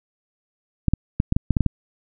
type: clicks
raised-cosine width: 5 ms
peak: -5 dBFS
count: 9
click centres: 0.883 / 0.936 / 1.201 / 1.324 / 1.365 / 1.507 / 1.568 / 1.607 / 1.663 s
effects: none